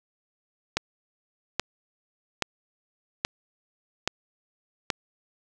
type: click train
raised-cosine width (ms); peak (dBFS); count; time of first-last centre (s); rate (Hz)
0.2; -6; 6; 0.77-4.902; 1.21
effects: none